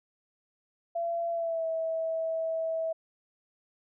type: tone with pitch glide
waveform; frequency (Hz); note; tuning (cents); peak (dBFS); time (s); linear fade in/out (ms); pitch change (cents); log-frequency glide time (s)
sine; 678 to 650; E5 to E5; +49 to -24; -28; 0.95-2.93; 10; -73; 1.31-1.66
effects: none